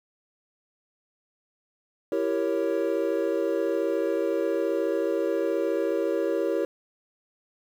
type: chord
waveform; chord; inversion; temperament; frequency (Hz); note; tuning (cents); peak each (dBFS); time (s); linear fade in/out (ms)
triangle; E diminished seventh; none; equal with one note detuned; 333.1 / 392 / 466.2 / 554.4; E4 / G4 / Bb4 / Db5; +18 / 0 / 0 / 0; -27; 2.12-6.65; 2
effects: 9-bit